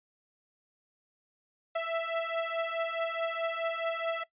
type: beating tone pair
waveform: sawtooth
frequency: 659.3 / 664 Hz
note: E5 / E5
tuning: 0 / +12 cents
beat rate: 4.7 Hz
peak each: -29 dBFS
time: 1.75-4.24 s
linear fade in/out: 10 ms
effects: noise-tail reverb RT60 0.1 s tail -18 dB re dry + resampled to 8000 Hz